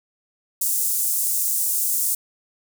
pink high-pass noise, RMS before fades -22 dBFS, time 0.61-2.15 s, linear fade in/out 5 ms, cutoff 7800 Hz, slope 24 dB/octave, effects none

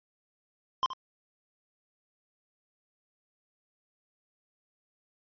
square tone with echo, 1046.5 Hz, C6, in tune, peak -24 dBFS, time 0.83-0.86 s, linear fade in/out 0 ms, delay 73 ms, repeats 1, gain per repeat -12 dB, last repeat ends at 0.933 s, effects resampled to 11025 Hz

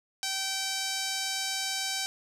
sawtooth tone with band-pass filter, 773 Hz, G5, 24 cents flat, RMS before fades -32 dBFS, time 0.23-2.06 s, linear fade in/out 0 ms, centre 5600 Hz, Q 1.3, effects none

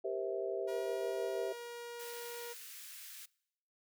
sine chord, C dominant seventh, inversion second, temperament just, 392.4 / 470.9 / 523.3 / 654.1 Hz, G4 / Bb4 / C5 / E5, +2 / +18 / 0 / -14 cents, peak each -38 / -42 / -42 / -40 dBFS, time 0.04-1.53 s, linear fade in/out 10 ms
sawtooth tone with pitch glide, 477.9 to 475.1 Hz, A#4 to A#4, +43 to +33 cents, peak -40 dBFS, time 0.67-2.54 s, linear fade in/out 20 ms, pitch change -10 cents, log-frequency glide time 0.8-1.85 s
white high-pass noise, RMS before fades -50 dBFS, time 1.99-3.26 s, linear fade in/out 10 ms, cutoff 1500 Hz, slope 24 dB/octave
effects noise-tail reverb RT60 0.8 s tail -24 dB re dry

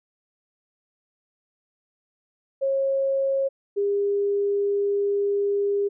sine tone pair in turn, 543 / 403.5 Hz, C#5 / G#4, -36 / -50 cents, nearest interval perfect fourth, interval 514 cents, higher first, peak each -20 dBFS, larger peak neither, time 2.61-3.49 / 3.76-5.89 s, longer second, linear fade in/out 20 ms, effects none

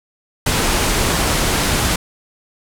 pink low-pass noise, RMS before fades -17 dBFS, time 0.46-1.96 s, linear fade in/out 5 ms, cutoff 12000 Hz, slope 24 dB/octave, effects none

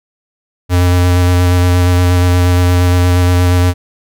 square tone with vibrato, 89.2 Hz, F2, 37 cents sharp, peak -8 dBFS, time 0.69-3.74 s, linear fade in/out 50 ms, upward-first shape square, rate 8.5 Hz, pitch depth 12 cents each way, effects none

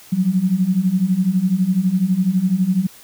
sine beating tone pair, 178 / 190 Hz, F3 / F#3, +33 / +46 cents, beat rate 12 Hz, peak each -19 / -16 dBFS, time 0.12-2.87 s, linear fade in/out 10 ms, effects white hiss -44 dBFS RMS until 3.03 s

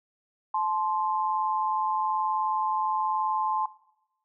sine tone pair together, 865.4 / 1046.5 Hz, A5 / C6, -29 / 0 cents, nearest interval minor third, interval 329 cents, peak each -27 dBFS, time 0.54-3.66 s, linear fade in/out 5 ms, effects noise-tail reverb RT60 0.8 s tail -18 dB re dry

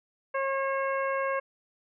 harmonic tone, 542 Hz, C#5, 39 cents flat, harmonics 1 / 2 / 3 / 4 / 5, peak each -29 / -31 / -35 / -39 / -45 dBFS, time 0.34-1.4 s, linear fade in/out 10 ms, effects none

